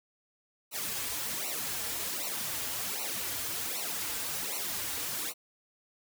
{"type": "noise with flanger", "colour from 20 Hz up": "white", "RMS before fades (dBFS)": -35, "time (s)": [0.71, 5.34], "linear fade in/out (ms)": 50, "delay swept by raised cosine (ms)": [0.59, 5.49], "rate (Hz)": 1.3, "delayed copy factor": -0.95, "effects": []}